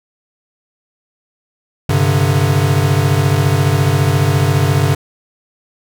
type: chord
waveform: square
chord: G suspended fourth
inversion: none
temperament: equal with one note detuned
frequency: 98 / 132.26 / 146.83 Hz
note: G2 / C3 / D3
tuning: 0 / +19 / 0 cents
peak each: -16 dBFS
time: 1.89-4.95 s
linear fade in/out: 5 ms
effects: none